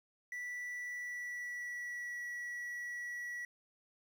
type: tone with pitch glide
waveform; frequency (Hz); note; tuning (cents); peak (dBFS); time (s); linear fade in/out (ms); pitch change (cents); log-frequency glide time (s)
triangle; 1964 to 1937; B6 to B6; -10 to -34; -38; 0.32-3.45; 2; -24; 0.72-2.23
effects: 11-bit